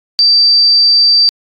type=tone; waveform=sine; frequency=4662 Hz; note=D8; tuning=14 cents flat; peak=-5 dBFS; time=0.19-1.29 s; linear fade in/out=0 ms; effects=AAC 48 kbps